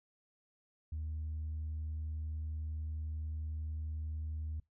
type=tone; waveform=sine; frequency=77.78 Hz; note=D#2; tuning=in tune; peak=-35 dBFS; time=0.92-4.6 s; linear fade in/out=5 ms; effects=noise-tail reverb RT60 0.2 s tail -26 dB re dry + tanh soft clip ceiling -34 dBFS

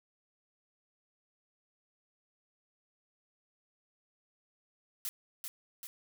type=noise with echo; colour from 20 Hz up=blue; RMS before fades=-37 dBFS; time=5.05-5.09 s; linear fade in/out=0 ms; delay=390 ms; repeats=2; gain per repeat=-4 dB; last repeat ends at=5.87 s; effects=none

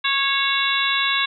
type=harmonic tone with a mistuned harmonic; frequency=550 Hz; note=C#5; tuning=14 cents flat; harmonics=2 / 3 / 4 / 5 / 6 / 7; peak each=-25 / -25 / -25 / -25 / -25 / -25 dBFS; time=0.04-1.26 s; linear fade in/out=10 ms; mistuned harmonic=6; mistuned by=+83 cents; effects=none

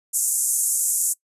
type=band-pass noise; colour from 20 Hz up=pink; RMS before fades=-22 dBFS; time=0.13-1.14 s; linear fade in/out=20 ms; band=6900 to 12000 Hz; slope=48 dB/octave; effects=noise-tail reverb RT60 0.1 s tail -22 dB re dry + resampled to 32000 Hz

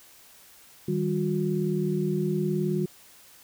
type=tone cluster; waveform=sine; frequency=156 / 195.2 / 361.1 Hz; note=D#3 / G3 / F#4; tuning=+5 / -7 / -42 cents; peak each=-28 dBFS; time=0.88-2.86 s; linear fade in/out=5 ms; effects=white hiss -53 dBFS RMS until 3.43 s

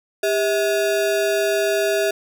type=ring-modulated tone; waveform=square; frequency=523.3 Hz; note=C5; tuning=in tune; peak=-15 dBFS; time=0.23-2.11 s; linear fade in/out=5 ms; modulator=123 Hz; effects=none

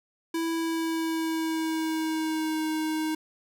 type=tone with pitch glide; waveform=square; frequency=329.6 to 313.4 Hz; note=E4 to D#4; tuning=0 to +13 cents; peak=-27 dBFS; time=0.34-3.15 s; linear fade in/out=5 ms; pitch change=-87 cents; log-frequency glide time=0.51-2.66 s; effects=none

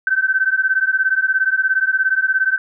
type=beating tone pair; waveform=sine; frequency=1530 / 1547 Hz; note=G6 / G6; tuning=-42 / -23 cents; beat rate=17 Hz; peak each=-17 dBFS; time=0.07-2.58 s; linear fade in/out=2 ms; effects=none

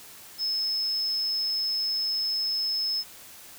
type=tone with amplitude modulation; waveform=triangle; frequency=5200 Hz; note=E8; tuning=24 cents flat; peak=-21 dBFS; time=0.38-3.04 s; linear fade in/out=50 ms; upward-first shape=sine; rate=164 Hz; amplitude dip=30%; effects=tanh soft clip ceiling -22 dBFS + white hiss -47 dBFS RMS until 3.58 s

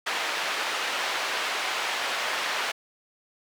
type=band-pass noise; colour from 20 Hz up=white; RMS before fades=-29 dBFS; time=0.06-2.72 s; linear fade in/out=10 ms; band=560 to 2800 Hz; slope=12 dB/octave; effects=none

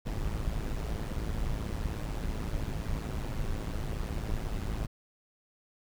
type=noise with amplitude modulation; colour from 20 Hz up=brown; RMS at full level=-30 dBFS; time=0.05-4.87 s; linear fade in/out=20 ms; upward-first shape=sine; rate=108 Hz; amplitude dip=70%; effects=none

